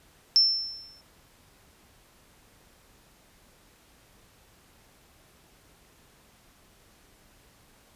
sine tone with exponential decay, 5350 Hz, E8, 25 cents sharp, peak -14 dBFS, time 0.36-1.01 s, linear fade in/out 0 ms, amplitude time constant 140 ms, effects pink hiss -59 dBFS RMS until 7.95 s + resampled to 32000 Hz

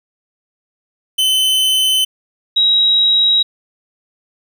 45% pulse / sine tone pair in turn, 3045 / 3836 Hz, F#7 / A#7, +49 / +49 cents, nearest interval major third, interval 400 cents, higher second, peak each -11 / -9 dBFS, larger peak second, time 1.18-2.05 / 2.56-3.43 s, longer neither, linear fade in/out 10 ms, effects 8-bit

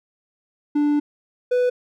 triangle tone pair in turn, 293.7 / 495.7 Hz, D4 / B4, 0 / +6 cents, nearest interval major sixth, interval 906 cents, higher second, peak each -14 dBFS, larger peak neither, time 0.75-1 / 1.51-1.7 s, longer first, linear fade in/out 10 ms, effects none

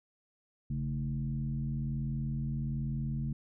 sine tone with frequency modulation, 140 Hz, C#3, 18 cents sharp, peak -31 dBFS, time 0.7-3.33 s, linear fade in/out 5 ms, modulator 81.2 Hz, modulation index 0.92, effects none

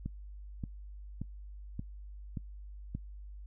click train, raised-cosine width 5 ms, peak -24 dBFS, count 6, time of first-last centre 0.06-2.95 s, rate 1.73 Hz, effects noise-tail reverb RT60 0.1 s tail -24 dB re dry + added 50 Hz sine -44 dBFS peak until 3.46 s

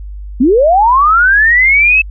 sine linear sweep, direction up, 225 to 2632 Hz, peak -5 dBFS, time 0.4-2.02 s, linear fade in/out 10 ms, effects added 50 Hz sine -23 dBFS peak until 2.1 s

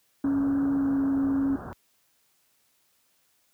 pink low-pass noise, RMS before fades -38 dBFS, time 0.24-1.73 s, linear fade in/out 0 ms, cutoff 1600 Hz, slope 96 dB/octave
sine tone with pitch glide, 277.2 to 273.9 Hz, C#4 to C#4, 0 to -21 cents, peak -22 dBFS, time 0.24-1.56 s, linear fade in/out 5 ms, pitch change -21 cents, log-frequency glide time 0.69-1.04 s
effects white hiss -68 dBFS RMS until 3.53 s + high-pass 60 Hz 12 dB/octave

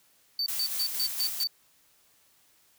triangle tone bursts, 4565 Hz, D8, 50 cents flat, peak -25 dBFS, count 6, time 0.39-1.472 s, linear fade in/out 2 ms, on 72 ms, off 130 ms
blue noise with tremolo, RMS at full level -32 dBFS, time 0.48-1.44 s, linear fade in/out 5 ms, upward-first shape square, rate 4.3 Hz, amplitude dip 30%
effects white hiss -64 dBFS RMS until 2.78 s

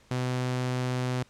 sawtooth tone, 126.3 Hz, B2, 39 cents sharp, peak -23 dBFS, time 0.11-1.23 s, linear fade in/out 2 ms, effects pink hiss -60 dBFS RMS until 1.29 s + low-pass 8000 Hz 12 dB/octave

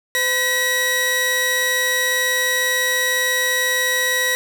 sawtooth tone pair together, 509.1 / 1922 Hz, C5 / B6, -47 / -48 cents, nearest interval octave + major seventh, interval 2299 cents, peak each -21 / -14 dBFS, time 0.15-4.35 s, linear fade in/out 0 ms, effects none

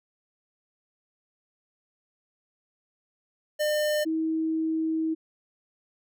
square / sine tone pair in turn, 603 / 320 Hz, D5 / D#4, +46 / +49 cents, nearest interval major seventh, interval 1097 cents, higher first, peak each -24 dBFS, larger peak neither, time 3.59-4.05 / 4.05-5.15 s, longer second, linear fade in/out 20 ms, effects none

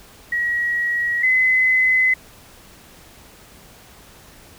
sine tone pair in turn, 1909 / 2031 Hz, A#6 / B6, +41 / +48 cents, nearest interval minor second, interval 107 cents, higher second, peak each -18 / -13 dBFS, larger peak second, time 0.32-1.23 / 1.23-2.14 s, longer neither, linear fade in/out 5 ms, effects pink hiss -46 dBFS RMS until 4.58 s

